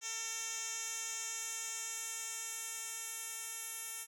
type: tone with band-pass filter sweep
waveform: 10% pulse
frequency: 450.9 Hz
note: A4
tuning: 42 cents sharp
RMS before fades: -42 dBFS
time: 0.01-4.07 s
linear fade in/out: 50 ms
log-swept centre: 6100 to 10000 Hz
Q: 2.1
effects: none